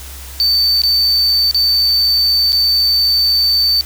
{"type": "tone with dropouts", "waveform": "triangle", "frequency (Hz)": 4556, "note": "C#8", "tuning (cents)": 47, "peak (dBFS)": -9, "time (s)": [0.4, 3.81], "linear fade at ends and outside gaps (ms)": 0, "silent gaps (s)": [[0.818, 0.836], [1.511, 1.546], [2.521, 2.529]], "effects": ["added 67 Hz sine -31 dBFS peak until 3.85 s", "white hiss -34 dBFS RMS until 3.85 s"]}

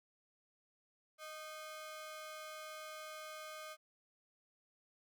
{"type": "ring-modulated tone", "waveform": "sawtooth", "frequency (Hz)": 927, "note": "A#5", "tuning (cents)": -10, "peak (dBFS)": -40, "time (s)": [1.18, 3.77], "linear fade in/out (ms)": 50, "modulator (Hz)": 305, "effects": []}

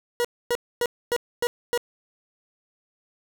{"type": "tone bursts", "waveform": "40% pulse", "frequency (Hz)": 480.4, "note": "B4", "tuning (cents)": -48, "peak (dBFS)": -20, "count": 6, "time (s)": [0.2, 1.776], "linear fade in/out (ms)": 0, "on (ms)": 46, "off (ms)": 260, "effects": []}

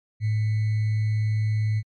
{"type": "tone with sample-and-hold", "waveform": "sine", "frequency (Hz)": 107.8, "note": "A2", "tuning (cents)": -35, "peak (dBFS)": -20, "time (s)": [0.2, 1.83], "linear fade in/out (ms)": 50, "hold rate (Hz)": 2100, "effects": ["low-pass 4000 Hz 12 dB/octave", "MP3 48 kbps"]}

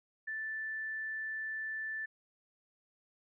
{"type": "tone", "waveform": "sine", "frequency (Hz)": 1760, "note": "A6", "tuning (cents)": 0, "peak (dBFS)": -36, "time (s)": [0.27, 2.06], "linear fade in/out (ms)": 10, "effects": []}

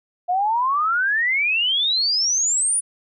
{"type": "exponential sweep", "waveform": "sine", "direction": "up", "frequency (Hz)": [698.5, 9920], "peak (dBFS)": -17, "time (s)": [0.28, 2.81], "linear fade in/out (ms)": 20, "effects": []}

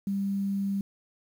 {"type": "tone with quantisation", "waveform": "sine", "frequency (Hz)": 197.7, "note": "G3", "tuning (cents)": 15, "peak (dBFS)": -26, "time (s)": [0.07, 0.81], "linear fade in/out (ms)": 2, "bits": 9, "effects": []}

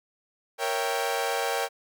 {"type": "chord", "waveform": "sawtooth", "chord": "A# diminished seventh", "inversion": "none", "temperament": "equal", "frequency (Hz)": [466.2, 554.4, 659.3, 784], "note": ["A#4", "C#5", "E5", "G5"], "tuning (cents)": [0, 0, 0, 0], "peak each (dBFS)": [-27, -28, -31, -26], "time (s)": [0.58, 1.69], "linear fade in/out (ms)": 50, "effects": []}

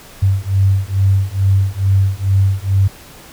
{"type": "beating tone pair", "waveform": "sine", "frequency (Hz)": [96, 98.3], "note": ["G2", "G2"], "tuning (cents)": [-36, 5], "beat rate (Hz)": 2.3, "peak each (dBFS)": -14, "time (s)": [0.22, 2.88], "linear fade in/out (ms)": 10, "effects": ["pink hiss -39 dBFS RMS until 3.32 s"]}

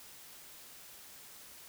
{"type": "silence", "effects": ["white hiss -53 dBFS RMS until 1.68 s"]}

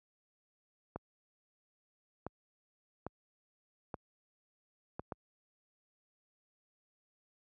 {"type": "clicks", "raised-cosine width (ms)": 1, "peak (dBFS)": -25, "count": 6, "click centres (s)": [0.96, 2.266, 3.066, 3.942, 4.995, 5.122], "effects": ["high-pass 60 Hz 12 dB/octave"]}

